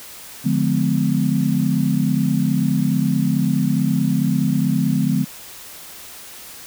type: chord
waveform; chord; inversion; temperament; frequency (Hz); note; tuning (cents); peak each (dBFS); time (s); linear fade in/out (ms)
sine; D diminished seventh; none; just; 146.83 / 176.2 / 211.4 / 253.7; D3 / F3 / Ab3 / Cb4; 0 / +16 / +31 / +47; -21; 0.44-5.25; 20
effects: white hiss -38 dBFS RMS until 6.66 s